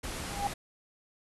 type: low-pass noise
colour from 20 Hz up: pink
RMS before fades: -38 dBFS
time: 0.03-0.54 s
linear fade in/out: 10 ms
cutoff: 12000 Hz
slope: 96 dB/octave
type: tone with exponential growth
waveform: sine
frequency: 806 Hz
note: G5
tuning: 48 cents sharp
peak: -25 dBFS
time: 0.2-0.47 s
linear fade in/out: 1 ms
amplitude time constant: 57 ms
effects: none